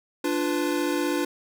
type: chord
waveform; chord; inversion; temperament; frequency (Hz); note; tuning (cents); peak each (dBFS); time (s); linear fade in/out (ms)
square; B diminished; first; equal with one note detuned; 293.7 / 349.2 / 500.5; D4 / F4 / B4; 0 / 0 / +23; -27 / -28 / -32; 0.24-1.25; 5
effects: none